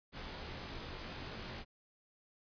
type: noise with comb filter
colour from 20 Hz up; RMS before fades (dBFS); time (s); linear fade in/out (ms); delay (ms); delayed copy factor
pink; -45; 0.12-1.65; 50; 20; -0.8
effects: resampled to 11025 Hz